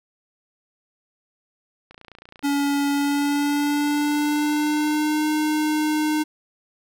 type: click train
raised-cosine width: 0.3 ms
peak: -27 dBFS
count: 89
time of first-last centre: 1.91-4.944 s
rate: 29 Hz
type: tone with pitch glide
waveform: square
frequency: 283.5 to 305.6 Hz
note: C#4 to D#4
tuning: +39 to -31 cents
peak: -20 dBFS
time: 2.43-6.24 s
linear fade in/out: 20 ms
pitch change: +130 cents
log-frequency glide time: 2.91-5.28 s
effects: none